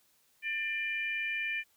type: harmonic tone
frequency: 596 Hz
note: D5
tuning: 25 cents sharp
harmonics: 3 / 4 / 5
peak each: -36 / -33 / -45 dBFS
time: 0.42-1.64 s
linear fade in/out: 50 ms
effects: white hiss -69 dBFS RMS until 1.76 s